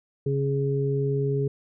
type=harmonic tone; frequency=138.59 Hz; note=C#3; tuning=in tune; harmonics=1 / 2 / 3; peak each=-24 / -35 / -26 dBFS; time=0.26-1.48 s; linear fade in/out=5 ms; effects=none